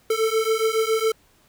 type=beating tone pair; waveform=square; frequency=440 / 447.2 Hz; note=A4 / A4; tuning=0 / +28 cents; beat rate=7.2 Hz; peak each=-23 dBFS; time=0.1-1.12 s; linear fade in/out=5 ms; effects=pink hiss -59 dBFS RMS until 1.48 s